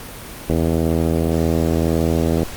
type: click train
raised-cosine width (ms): 2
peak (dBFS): -5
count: 159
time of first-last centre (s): 0.5-2.432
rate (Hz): 81.8
effects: pink hiss -34 dBFS RMS until 2.56 s + Opus 32 kbps